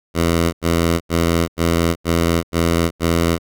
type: tone bursts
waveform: 10% pulse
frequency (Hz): 84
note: E2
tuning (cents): +33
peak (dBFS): -6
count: 7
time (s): 0.14-3.386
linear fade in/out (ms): 50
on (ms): 390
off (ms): 86
effects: none